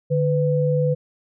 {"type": "tone pair together", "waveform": "sine", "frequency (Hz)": [148.7, 500.2], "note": ["D3", "B4"], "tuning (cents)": [22, 22], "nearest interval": "octave + major sixth", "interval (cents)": 2100, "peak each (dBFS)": [-19, -20], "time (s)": [0.1, 0.95], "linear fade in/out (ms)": 20, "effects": []}